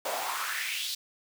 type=noise with high-pass filter sweep; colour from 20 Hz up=pink; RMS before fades=-33 dBFS; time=0.05-0.95 s; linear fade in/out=5 ms; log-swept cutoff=530 to 4200 Hz; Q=3.6; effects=none